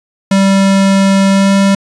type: tone with pitch glide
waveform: square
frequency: 194.9 to 196.48 Hz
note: G3 to G3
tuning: -10 to +4 cents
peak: -7 dBFS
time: 0.31-1.75 s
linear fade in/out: 5 ms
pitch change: +14 cents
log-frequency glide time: 1.29-1.53 s
effects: resampled to 22050 Hz + 8-bit